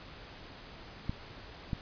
clicks, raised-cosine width 5 ms, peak -20 / -20 dBFS, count 2, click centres 1.095 / 1.732 s, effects pink hiss -49 dBFS RMS until 1.81 s + resampled to 11025 Hz

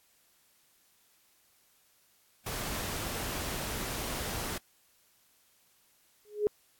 pink noise, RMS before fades -36 dBFS, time 2.46-4.58 s, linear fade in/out 5 ms
sine tone with exponential growth, 418.3 Hz, G#4, 12 cents sharp, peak -20 dBFS, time 6.25-6.47 s, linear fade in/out 0 ms, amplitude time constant 46 ms
effects white hiss -67 dBFS RMS until 6.79 s + AAC 64 kbps

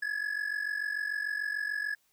triangle ring-modulated tone, 1693 Hz, G#6, 33 cents sharp, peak -26 dBFS, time 0.02-1.95 s, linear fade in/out 5 ms, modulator 23.4 Hz, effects white hiss -71 dBFS RMS until 2.12 s

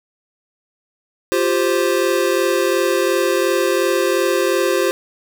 square chord, F suspended second, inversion none, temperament equal, 349.2 / 392 / 523.3 Hz, F4 / G4 / C5, 0 / 0 / 0 cents, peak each -20 dBFS, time 1.32-4.91 s, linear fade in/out 0 ms, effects none

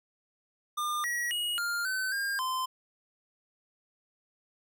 square tone with pitch steps, 1204 / 1916 / 2893 / 1403 / 1524 / 1609 / 1033 Hz, D6 / A#6 / F#7 / F6 / G6 / G6 / C6, +43 / +47 / -40 / +8 / -49 / +45 / -22 cents, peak -30 dBFS, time 0.77-2.66 s, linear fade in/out 10 ms, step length 270 ms, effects none

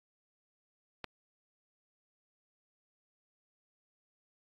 click, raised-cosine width 0.3 ms, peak -22 dBFS, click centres 1.043 s, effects AAC 32 kbps

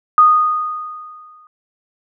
sine tone with exponential decay, 1236 Hz, D#6, 12 cents flat, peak -4 dBFS, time 0.18-1.47 s, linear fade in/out 1 ms, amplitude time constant 280 ms, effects none

